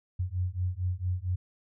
sine beating tone pair, 88.8 / 93.2 Hz, F2 / F#2, +29 / +13 cents, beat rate 4.4 Hz, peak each -31 dBFS, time 0.19-1.36 s, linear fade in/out 10 ms, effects none

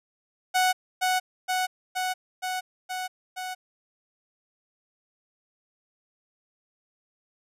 sawtooth tone with echo, 740 Hz, F#5, in tune, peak -16 dBFS, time 0.54-0.73 s, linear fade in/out 20 ms, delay 470 ms, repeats 6, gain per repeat -2 dB, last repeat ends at 3.55 s, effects resampled to 32000 Hz

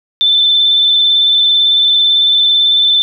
sine tone with vibrato, 3533 Hz, A7, 6 cents sharp, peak -7 dBFS, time 0.21-3.02 s, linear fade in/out 0 ms, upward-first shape square, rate 18 Hz, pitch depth 14 cents each way, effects none

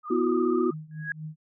sine tone with vibrato, 1223 Hz, D#6, 30 cents flat, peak -33 dBFS, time 0.03-0.74 s, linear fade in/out 50 ms, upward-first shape square, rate 19 Hz, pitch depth 39 cents each way
sine chord, B suspended fourth, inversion none, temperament equal with one note detuned, 246.9 / 329.6 / 364.9 Hz, B3 / E4 / F#4, 0 / 0 / -24 cents, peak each -27 / -27 / -24 dBFS, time 0.1-0.71 s, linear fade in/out 10 ms
sine tone with tremolo, 155.56 Hz, D#3, in tune, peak -32 dBFS, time 0.69-1.36 s, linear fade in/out 50 ms, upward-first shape triangle, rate 4 Hz, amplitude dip 90%
sine tone with exponential growth, 1657 Hz, G#6, 4 cents flat, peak -24 dBFS, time 0.91-1.12 s, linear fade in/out 2 ms, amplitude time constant 45 ms
effects none

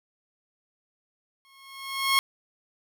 15% pulse tone with exponential growth, 1086 Hz, C#6, 36 cents flat, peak -11 dBFS, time 1.45-2.19 s, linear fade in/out 0 ms, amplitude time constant 160 ms, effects none

